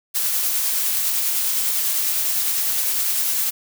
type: noise with tremolo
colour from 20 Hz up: blue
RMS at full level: -20 dBFS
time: 0.14-3.51 s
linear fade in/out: 20 ms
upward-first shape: triangle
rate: 9.9 Hz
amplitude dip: 25%
effects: none